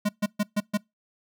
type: tone bursts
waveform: square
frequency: 207.7 Hz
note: G#3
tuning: in tune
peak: -22 dBFS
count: 5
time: 0.05-0.775 s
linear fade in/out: 10 ms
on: 41 ms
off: 130 ms
effects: noise-tail reverb RT60 0.2 s tail -25 dB re dry